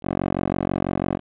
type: tone with band-pass filter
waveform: 10% pulse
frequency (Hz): 46.07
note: F#1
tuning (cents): -7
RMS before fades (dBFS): -24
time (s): 0.02-1.2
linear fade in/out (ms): 50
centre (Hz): 440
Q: 0.98
effects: resampled to 8000 Hz + 8-bit